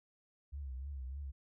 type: tone with vibrato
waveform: sine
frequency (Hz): 67.5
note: C#2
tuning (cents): -45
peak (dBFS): -40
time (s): 0.52-1.32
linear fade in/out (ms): 20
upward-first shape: triangle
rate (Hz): 3.3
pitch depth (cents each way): 130
effects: none